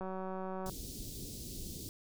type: click train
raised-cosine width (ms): 1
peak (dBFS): -28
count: 130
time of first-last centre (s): 0.01-0.696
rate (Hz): 188
type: band-stop noise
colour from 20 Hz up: pink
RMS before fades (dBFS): -44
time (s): 0.66-1.89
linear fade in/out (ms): 0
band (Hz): 390 to 4100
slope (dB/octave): 24
effects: none